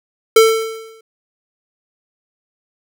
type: tone with exponential decay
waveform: square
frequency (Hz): 446.2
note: A4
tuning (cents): +24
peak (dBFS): -4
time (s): 0.36-1.01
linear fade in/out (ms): 5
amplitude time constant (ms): 140
effects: none